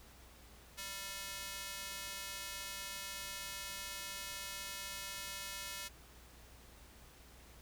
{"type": "tone with high-pass filter", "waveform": "square", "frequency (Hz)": 196, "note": "G3", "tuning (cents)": 0, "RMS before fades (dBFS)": -45, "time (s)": [0.77, 5.89], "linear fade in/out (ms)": 20, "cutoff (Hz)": 2100, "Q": 0.54, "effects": ["added 60 Hz sine -60 dBFS peak until 7.61 s", "pink hiss -60 dBFS RMS until 7.61 s"]}